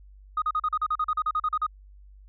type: tone bursts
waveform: sine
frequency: 1244.5 Hz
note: D#6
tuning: in tune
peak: -21 dBFS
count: 15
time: 0.37-1.666 s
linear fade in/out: 5 ms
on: 50 ms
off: 39 ms
effects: tanh soft clip ceiling -18 dBFS + added 49 Hz sine -47 dBFS peak until 2.28 s